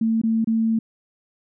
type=tone with dropouts; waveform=sine; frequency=224.4 Hz; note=A3; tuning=34 cents sharp; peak=-17 dBFS; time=0.01-0.79 s; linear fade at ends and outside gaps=5 ms; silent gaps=0.216-0.235 / 0.445-0.472 s; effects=none